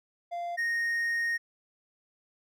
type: tone pair in turn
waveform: triangle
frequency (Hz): 693 / 1858.7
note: F5 / A#6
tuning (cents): -14 / -6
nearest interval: octave + perfect fourth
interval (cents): 1708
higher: second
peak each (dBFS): -30 / -25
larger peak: second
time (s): 0.31-0.57 / 0.57-1.38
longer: second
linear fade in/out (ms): 20
effects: none